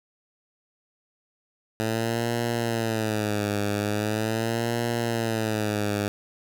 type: tone with vibrato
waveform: 10% pulse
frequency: 110 Hz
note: A2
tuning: in tune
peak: -16 dBFS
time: 1.8-6.08 s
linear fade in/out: 0 ms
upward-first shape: sine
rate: 0.41 Hz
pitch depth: 120 cents each way
effects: none